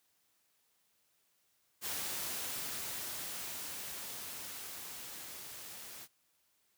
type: noise with level ramp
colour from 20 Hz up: white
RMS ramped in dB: -38 to -49 dBFS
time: 1.81-6.08 s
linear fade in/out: 50 ms
effects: white hiss -75 dBFS RMS until 6.77 s + high-pass 60 Hz 12 dB/octave